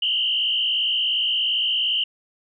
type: tone with frequency modulation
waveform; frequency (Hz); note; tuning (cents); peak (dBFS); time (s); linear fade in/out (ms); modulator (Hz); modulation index
sine; 2974; F#7; +8; -19; 0.02-2.04; 5; 57.3; 2.8
effects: none